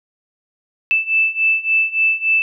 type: beating tone pair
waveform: sine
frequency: 2637 / 2640.5 Hz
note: E7 / E7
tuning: 0 / +2 cents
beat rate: 3.5 Hz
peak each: -18 / -16 dBFS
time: 0.91-2.42 s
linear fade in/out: 0 ms
effects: none